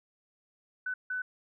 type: tone bursts at uneven times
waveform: sine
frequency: 1500 Hz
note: F#6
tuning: 23 cents sharp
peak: -31 dBFS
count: 2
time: 0.86-0.94 / 1.1-1.22 s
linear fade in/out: 5 ms
effects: none